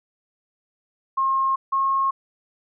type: tone pair in turn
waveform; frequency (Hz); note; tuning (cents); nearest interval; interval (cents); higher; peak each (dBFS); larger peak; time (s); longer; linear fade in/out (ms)
sine; 1072 / 1082; C6 / C#6; +42 / -42; unison; 16; second; -18; neither; 1.17-1.56 / 1.72-2.11; neither; 10
effects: none